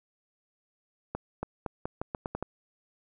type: accelerating click train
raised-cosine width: 1 ms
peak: -18 dBFS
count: 9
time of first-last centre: 1.15-2.426 s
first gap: 280 ms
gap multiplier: 0.83
effects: none